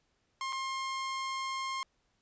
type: tone with dropouts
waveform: sawtooth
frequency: 1065 Hz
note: C6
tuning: 30 cents sharp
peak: -30 dBFS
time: 0.41-1.83 s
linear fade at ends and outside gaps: 1 ms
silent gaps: 0.525-0.529 s
effects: pink hiss -75 dBFS RMS until 2.21 s + resampled to 16000 Hz